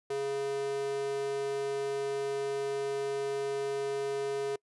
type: tone with high-pass filter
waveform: square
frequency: 138.59 Hz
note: C#3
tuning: in tune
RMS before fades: -33 dBFS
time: 0.1-4.56 s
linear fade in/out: 5 ms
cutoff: 420 Hz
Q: 3.5
effects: noise-tail reverb RT60 0.1 s tail -26 dB re dry + resampled to 24000 Hz